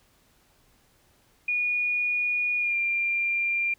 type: tone with pitch glide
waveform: sine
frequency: 2448 to 2385 Hz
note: D#7 to D7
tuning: -29 to +26 cents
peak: -23 dBFS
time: 1.48-3.74 s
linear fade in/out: 5 ms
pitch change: -45 cents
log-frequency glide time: 2.58-2.76 s
effects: pink hiss -63 dBFS RMS until 3.78 s